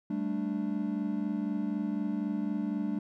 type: chord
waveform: triangle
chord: G suspended second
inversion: none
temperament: equal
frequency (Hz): 196 / 220 / 293.7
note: G3 / A3 / D4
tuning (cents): 0 / 0 / 0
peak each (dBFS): -32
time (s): 0.1-2.99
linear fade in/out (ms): 5
effects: none